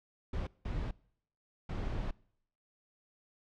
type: noise bursts at uneven times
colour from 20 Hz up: brown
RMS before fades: -36 dBFS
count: 3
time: 0.33-0.47 / 0.65-0.91 / 1.69-2.11 s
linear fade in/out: 5 ms
effects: noise-tail reverb RT60 0.7 s tail -24 dB re dry + low-pass 4000 Hz 12 dB/octave